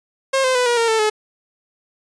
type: tone with pitch steps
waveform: sawtooth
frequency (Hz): 536 / 516.2 / 497.2 / 478.9 / 461.3 / 444.3 / 427.9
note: C5 / C5 / B4 / A#4 / A#4 / A4 / A4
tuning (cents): +42 / -23 / +12 / +47 / -18 / +17 / -48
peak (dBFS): -11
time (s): 0.33-1.1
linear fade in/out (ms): 10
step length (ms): 110
effects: resampled to 22050 Hz